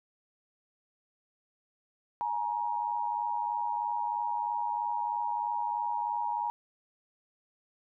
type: tone pair together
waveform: sine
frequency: 842 / 945.1 Hz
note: G#5 / A#5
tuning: +24 / +24 cents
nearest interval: major second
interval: 200 cents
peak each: -33 / -31 dBFS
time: 2.21-6.5 s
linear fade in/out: 0 ms
effects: none